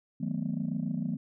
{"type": "chord", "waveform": "sine", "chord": "B dominant seventh", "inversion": "first", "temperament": "equal with one note detuned", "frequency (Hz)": [158.28, 185, 220, 246.9], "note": ["D#3", "F#3", "A3", "B3"], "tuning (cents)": [30, 0, 0, 0], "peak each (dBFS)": -34, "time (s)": [0.2, 1.17], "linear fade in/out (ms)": 10, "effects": ["tanh soft clip ceiling -22 dBFS"]}